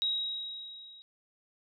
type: tone with level ramp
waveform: sine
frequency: 3816 Hz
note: A#7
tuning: 40 cents sharp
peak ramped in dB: -26 to -50 dBFS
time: 0.02-1.02 s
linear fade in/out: 0 ms
effects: none